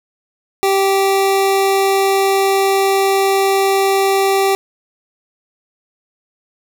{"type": "tone", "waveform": "25% pulse", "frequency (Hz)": 390, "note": "G4", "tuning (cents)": -9, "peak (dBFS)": -8, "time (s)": [0.63, 4.55], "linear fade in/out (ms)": 0, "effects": []}